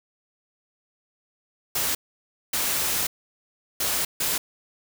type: noise bursts at uneven times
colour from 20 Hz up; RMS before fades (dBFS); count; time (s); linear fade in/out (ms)
white; -25; 4; 1.75-1.95 / 2.53-3.07 / 3.8-4.05 / 4.2-4.38; 5
effects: none